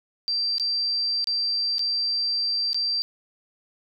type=tone with dropouts; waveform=sine; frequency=4699 Hz; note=D8; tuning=in tune; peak=-22 dBFS; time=0.28-3.02 s; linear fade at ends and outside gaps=0 ms; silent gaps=0.582-0.598 / 1.243-1.272 / 1.783-1.793 / 2.731-2.745 s; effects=none